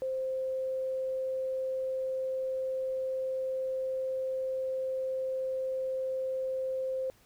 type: tone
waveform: sine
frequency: 523.3 Hz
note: C5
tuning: in tune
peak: -30 dBFS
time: 0.02-7.1 s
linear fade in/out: 0 ms
effects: pink hiss -63 dBFS RMS until 7.25 s